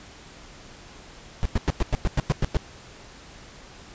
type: noise bursts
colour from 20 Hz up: brown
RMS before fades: -20 dBFS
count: 10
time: 1.43-2.57 s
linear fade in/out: 0 ms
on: 24 ms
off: 100 ms
effects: pink hiss -46 dBFS RMS until 3.94 s + resampled to 16000 Hz